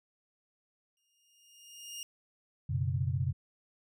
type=tone with exponential growth; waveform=20% pulse; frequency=2834 Hz; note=F7; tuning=25 cents sharp; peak=-34 dBFS; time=0.97-2.03 s; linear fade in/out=1 ms; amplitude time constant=230 ms
type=chord; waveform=sine; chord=F# suspended fourth; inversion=none; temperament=equal; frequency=92.5 / 123.47 / 138.59 Hz; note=F#2 / B2 / C#3; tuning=0 / 0 / 0 cents; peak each=-33 dBFS; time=2.69-3.33 s; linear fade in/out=10 ms
effects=none